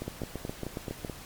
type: two click trains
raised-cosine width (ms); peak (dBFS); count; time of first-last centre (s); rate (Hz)
2; -20 / -21; 8 / 6; 0.08-1.048 / 0.02-1.098; 7.23 / 4.64
effects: pink hiss -46 dBFS RMS until 1.25 s + MP3 96 kbps